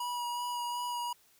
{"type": "tone with vibrato", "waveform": "square", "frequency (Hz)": 967, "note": "B5", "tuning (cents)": -37, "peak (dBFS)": -34, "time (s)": [0, 1.13], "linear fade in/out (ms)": 5, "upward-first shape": "sine", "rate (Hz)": 2.7, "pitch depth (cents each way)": 14, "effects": ["white hiss -65 dBFS RMS until 1.39 s"]}